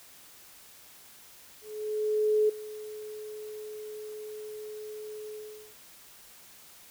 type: tone with ADSR envelope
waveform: sine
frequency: 426.9 Hz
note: G#4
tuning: 48 cents sharp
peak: -20 dBFS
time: 1.61-5.75 s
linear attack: 880 ms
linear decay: 9 ms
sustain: -18 dB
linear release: 400 ms
effects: white hiss -53 dBFS RMS until 6.9 s